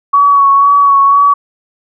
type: tone with vibrato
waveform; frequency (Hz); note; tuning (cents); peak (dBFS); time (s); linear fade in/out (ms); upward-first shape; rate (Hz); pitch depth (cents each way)
sine; 1123; C#6; +22; -4; 0.13-1.34; 10; sine; 2; 24
effects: none